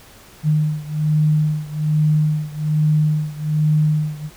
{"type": "beating tone pair", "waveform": "sine", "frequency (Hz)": [152.4, 153.6], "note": ["D#3", "D#3"], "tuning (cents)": [-36, -22], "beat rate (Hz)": 1.2, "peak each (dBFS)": [-17, -19], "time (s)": [0.43, 4.3], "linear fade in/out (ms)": 50, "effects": ["pink hiss -45 dBFS RMS until 4.36 s"]}